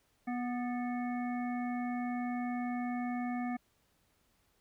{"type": "harmonic tone with a mistuned harmonic", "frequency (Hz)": 244.5, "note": "B3", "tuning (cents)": -17, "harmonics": [1, 3, 5, 7, 9], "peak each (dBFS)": [-34, -40, -49, -49, -49], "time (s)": [0.27, 3.57], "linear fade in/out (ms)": 10, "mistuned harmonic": 7, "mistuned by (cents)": 47, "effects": ["pink hiss -73 dBFS RMS until 4.6 s"]}